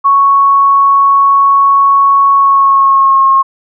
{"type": "tone with pitch glide", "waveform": "sine", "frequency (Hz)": [1108.7, 1080.3], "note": ["C#6", "C#6"], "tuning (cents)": [0, -45], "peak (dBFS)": -4, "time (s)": [0.04, 3.43], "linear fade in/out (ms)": 20, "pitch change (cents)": -45, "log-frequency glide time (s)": [2.34, 3.24], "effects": []}